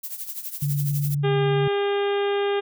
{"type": "noise with tremolo", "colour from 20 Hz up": "violet", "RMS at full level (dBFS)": -30, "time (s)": [0.03, 1.15], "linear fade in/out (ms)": 10, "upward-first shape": "triangle", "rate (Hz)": 12, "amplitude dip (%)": 80}
{"type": "tone with vibrato", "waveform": "sine", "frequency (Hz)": 144.1, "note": "D3", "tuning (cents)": -33, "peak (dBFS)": -21, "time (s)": [0.62, 1.68], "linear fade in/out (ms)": 5, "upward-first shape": "sine", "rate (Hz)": 18, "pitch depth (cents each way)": 29}
{"type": "harmonic tone", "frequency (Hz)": 403.1, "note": "G4", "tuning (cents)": 48, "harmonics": [1, 2, 3, 4, 5, 6, 7, 8, 9], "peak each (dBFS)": [-21, -30, -35, -35, -39, -40, -39, -39, -42], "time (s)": [1.23, 2.61], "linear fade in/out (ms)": 20}
{"effects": []}